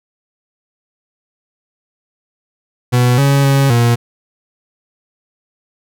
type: tone with pitch steps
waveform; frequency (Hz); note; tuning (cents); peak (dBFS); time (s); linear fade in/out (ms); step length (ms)
40% pulse; 123.4 / 139.4 / 137.8 / 118.7; B2 / C#3 / C#3 / A#2; -1 / +10 / -10 / +32; -8; 2.92-3.96; 20; 260
effects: none